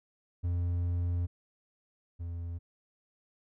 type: tone pair in turn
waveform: triangle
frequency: 87.31 / 85.37 Hz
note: F2 / F2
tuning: 0 / -39 cents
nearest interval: unison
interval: 39 cents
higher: first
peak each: -26 / -33 dBFS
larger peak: first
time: 0.43-1.27 / 2.19-2.59 s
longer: first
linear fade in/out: 20 ms
effects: none